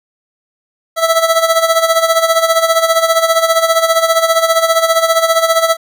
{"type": "tone with tremolo", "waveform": "25% pulse", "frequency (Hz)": 657, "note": "E5", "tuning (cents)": -6, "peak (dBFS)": -3, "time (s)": [0.96, 5.77], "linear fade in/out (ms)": 50, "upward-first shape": "sine", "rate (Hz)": 15, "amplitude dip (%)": 70, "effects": []}